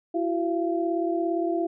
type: tone cluster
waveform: sine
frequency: 336.2 / 373.6 / 683 Hz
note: E4 / F#4 / F5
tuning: +34 / +17 / -39 cents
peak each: -25 / -30 / -29 dBFS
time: 0.14-1.67 s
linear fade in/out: 10 ms
effects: none